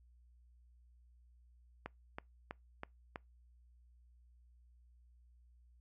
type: click train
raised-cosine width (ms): 0.5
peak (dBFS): -27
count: 5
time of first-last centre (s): 1.86-3.159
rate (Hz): 3.08
effects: noise-tail reverb RT60 0.2 s tail -25 dB re dry + added 60 Hz sine -62 dBFS peak until 5.8 s